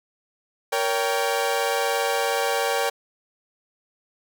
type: chord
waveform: sawtooth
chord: G diminished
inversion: first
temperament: equal with one note detuned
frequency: 466.2 / 563.1 / 784 Hz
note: Bb4 / Db5 / G5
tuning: 0 / +27 / 0 cents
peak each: -22 dBFS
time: 0.72-2.9 s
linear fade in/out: 10 ms
effects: none